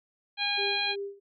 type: harmonic tone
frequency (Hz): 815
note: G#5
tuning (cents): -33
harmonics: 1 / 2 / 3 / 4 / 5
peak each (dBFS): -35 / -36 / -31 / -33 / -31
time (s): 0.37-0.96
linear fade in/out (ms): 50
type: tone with tremolo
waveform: sine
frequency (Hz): 399.5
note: G4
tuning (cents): +33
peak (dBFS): -31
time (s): 0.57-1.2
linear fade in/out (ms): 20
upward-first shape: sine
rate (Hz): 2.9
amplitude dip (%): 90
effects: none